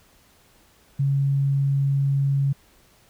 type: tone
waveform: sine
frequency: 138.59 Hz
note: C#3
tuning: in tune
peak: -18 dBFS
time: 0.99-2.53 s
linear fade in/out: 10 ms
effects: pink hiss -57 dBFS RMS until 3.09 s